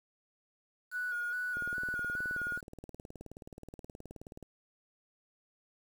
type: tone with vibrato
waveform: sine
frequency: 1458 Hz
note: F#6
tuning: 26 cents flat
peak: -33 dBFS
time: 0.91-2.61 s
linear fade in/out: 50 ms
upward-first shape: square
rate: 2.4 Hz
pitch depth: 24 cents each way
type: click train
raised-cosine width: 2 ms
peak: -33 dBFS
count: 55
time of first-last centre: 1.57-4.427 s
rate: 18.9 Hz
effects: 9-bit